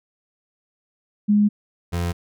sine / 30% pulse tone pair in turn, 207.5 / 86.57 Hz, G#3 / F2, -1 / -15 cents, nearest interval octave + minor third, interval 1514 cents, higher first, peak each -13 / -19 dBFS, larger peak first, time 1.28-1.49 / 1.92-2.13 s, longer neither, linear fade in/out 20 ms, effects none

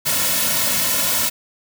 white noise with comb filter, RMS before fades -19 dBFS, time 0.05-1.3 s, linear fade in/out 20 ms, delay 2.5 ms, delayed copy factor -0.85, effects none

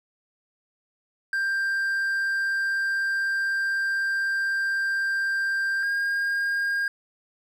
triangle tone pair in turn, 1584 / 1616.3 Hz, G6 / G#6, +18 / -47 cents, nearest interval unison, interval 35 cents, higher second, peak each -21 dBFS, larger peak neither, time 1.33-5.83 / 5.83-6.88 s, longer first, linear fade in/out 2 ms, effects none

